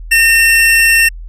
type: tone pair together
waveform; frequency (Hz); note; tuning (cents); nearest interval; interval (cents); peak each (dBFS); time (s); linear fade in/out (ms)
square; 1825 / 2705; A#6 / E7; -37 / +44; perfect fifth; 681; -10; 0.11-1.09; 10
effects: added 41 Hz sine -25 dBFS peak until 1.28 s + resampled to 32000 Hz